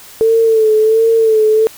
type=tone with vibrato; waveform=sine; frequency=442.9 Hz; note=A4; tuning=11 cents sharp; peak=-7 dBFS; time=0.21-1.67 s; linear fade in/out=0 ms; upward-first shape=sine; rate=1.4 Hz; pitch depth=45 cents each way; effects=white hiss -37 dBFS RMS until 1.77 s